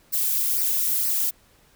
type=noise with flanger; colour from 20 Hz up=violet; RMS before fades=-23 dBFS; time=0.12-1.31 s; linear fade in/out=20 ms; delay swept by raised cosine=0.28 to 2.58 ms; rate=2.1 Hz; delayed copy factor=-0.8; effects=pink hiss -58 dBFS RMS until 1.75 s